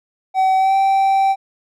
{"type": "tone with pitch glide", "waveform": "triangle", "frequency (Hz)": [760, 777.8], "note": ["F#5", "G5"], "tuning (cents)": [46, -14], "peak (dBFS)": -10, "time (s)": [0.34, 1.36], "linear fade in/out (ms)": 50, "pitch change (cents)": 40, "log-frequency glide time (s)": [0.57, 0.75], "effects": []}